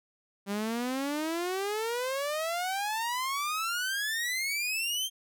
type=exponential sweep; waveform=sawtooth; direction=up; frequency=196 to 3201 Hz; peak=-26 dBFS; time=0.46-5.1 s; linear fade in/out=50 ms; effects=none

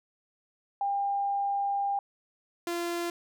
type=tone pair in turn; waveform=sine / sawtooth; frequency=800 / 344 Hz; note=G5 / F4; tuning=+35 / -26 cents; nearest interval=octave + minor third; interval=1461 cents; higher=first; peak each=-26 dBFS; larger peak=neither; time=0.81-1.99 / 2.67-3.1 s; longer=first; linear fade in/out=2 ms; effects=none

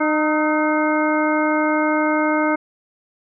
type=harmonic tone with a mistuned harmonic; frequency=305.4 Hz; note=D#4; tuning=32 cents flat; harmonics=1 / 2 / 3 / 4 / 5 / 7; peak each=-19 / -22 / -24 / -25 / -26 / -27 dBFS; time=0-2.56 s; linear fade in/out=10 ms; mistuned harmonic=4; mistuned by=+53 cents; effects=none

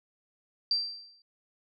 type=tone with exponential decay; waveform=sine; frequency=4699 Hz; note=D8; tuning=in tune; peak=-22 dBFS; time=0.71-1.22 s; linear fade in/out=2 ms; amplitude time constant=110 ms; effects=none

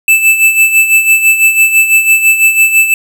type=tone with tremolo; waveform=square; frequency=2637 Hz; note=E7; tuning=in tune; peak=-3 dBFS; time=0.08-2.94 s; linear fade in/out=2 ms; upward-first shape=sine; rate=6 Hz; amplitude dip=65%; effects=none

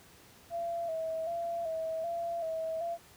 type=tone with vibrato; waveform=sine; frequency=663 Hz; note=E5; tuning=10 cents sharp; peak=-32 dBFS; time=0.5-2.98 s; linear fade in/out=50 ms; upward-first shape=square; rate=1.3 Hz; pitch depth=45 cents each way; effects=pink hiss -57 dBFS RMS until 3.16 s + high-pass 60 Hz 12 dB/octave

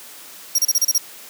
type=tone bursts; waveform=sawtooth; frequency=5640 Hz; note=F8; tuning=16 cents sharp; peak=-11 dBFS; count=7; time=0.55-0.981 s; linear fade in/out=5 ms; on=35 ms; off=31 ms; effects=white hiss -40 dBFS RMS until 1.29 s + high-pass 200 Hz 12 dB/octave

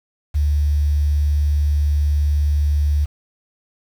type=tone with quantisation; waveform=sine; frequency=73.42 Hz; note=D2; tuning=in tune; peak=-14 dBFS; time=0.34-3.06 s; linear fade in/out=20 ms; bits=7; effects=none

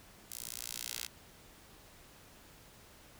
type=tone with high-pass filter sweep; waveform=10% pulse; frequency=58.9 Hz; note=A#1; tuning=19 cents sharp; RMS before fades=-43 dBFS; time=0.3-1.07 s; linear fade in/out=10 ms; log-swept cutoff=7700 to 3500 Hz; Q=0.74; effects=pink hiss -58 dBFS RMS until 3.19 s

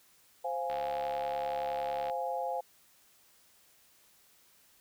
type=chord; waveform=sine; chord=F minor; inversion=second; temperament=equal; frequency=523.3 / 698.5 / 830.6 Hz; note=C5 / F5 / Ab5; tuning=0 / 0 / 0 cents; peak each=-36 dBFS; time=0.44-2.61 s; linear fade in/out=10 ms
type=click train; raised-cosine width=0.3 ms; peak=-28 dBFS; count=100; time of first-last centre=0.7-2.098 s; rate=70.8 Hz
effects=white hiss -64 dBFS RMS until 4.8 s

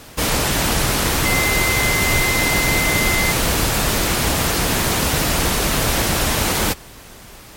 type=tone in noise; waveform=sine; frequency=2066 Hz; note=C7; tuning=22 cents flat; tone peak=-19 dBFS; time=1.24-3.33 s; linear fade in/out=20 ms; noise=pink; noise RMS=-18 dBFS; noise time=0.17-6.74 s; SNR=-4 dB; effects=pink hiss -40 dBFS RMS until 7.56 s + MP3 64 kbps

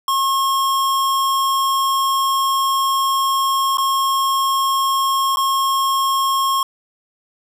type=tone with dropouts; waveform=square; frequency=1080 Hz; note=C#6; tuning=45 cents flat; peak=-16 dBFS; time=0.08-6.63 s; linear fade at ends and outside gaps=2 ms; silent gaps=3.772-3.782 / 5.36-5.37 s; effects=none

